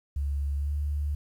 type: tone with pitch glide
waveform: sine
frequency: 70.8 to 73.09 Hz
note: C#2 to D2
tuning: +37 to -8 cents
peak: -26 dBFS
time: 0.16-1.15 s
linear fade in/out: 5 ms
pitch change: +55 cents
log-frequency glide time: 0.57-0.72 s
effects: 10-bit